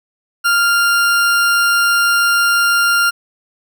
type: tone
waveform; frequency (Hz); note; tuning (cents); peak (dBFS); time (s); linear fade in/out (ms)
40% pulse; 1396.9; F6; 0; -10; 0.44-3.11; 20
effects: none